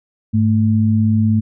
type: tone pair together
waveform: sine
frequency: 103.83 / 220 Hz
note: G#2 / A3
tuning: 0 / 0 cents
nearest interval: octave + minor second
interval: 1300 cents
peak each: -14 dBFS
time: 0.33-1.41 s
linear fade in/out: 20 ms
effects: none